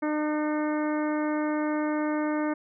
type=harmonic tone with a mistuned harmonic; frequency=302.6 Hz; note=D#4; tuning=48 cents flat; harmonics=1 / 2 / 3 / 4 / 5 / 6 / 7; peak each=-26 / -32 / -36 / -38 / -40 / -42 / -43 dBFS; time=0.02-2.54 s; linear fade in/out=10 ms; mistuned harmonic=7; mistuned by=+31 cents; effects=none